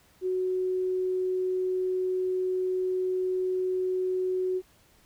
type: tone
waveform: sine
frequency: 370 Hz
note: F#4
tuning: in tune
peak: -25 dBFS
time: 0.21-4.62 s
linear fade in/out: 50 ms
effects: pink hiss -61 dBFS RMS until 5.05 s